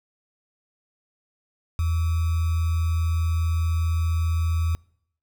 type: tone with sample-and-hold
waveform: sine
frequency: 82.4 Hz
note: E2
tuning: in tune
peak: -20 dBFS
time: 1.79-4.75 s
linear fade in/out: 0 ms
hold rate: 1225 Hz
effects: noise-tail reverb RT60 0.7 s tail -26 dB re dry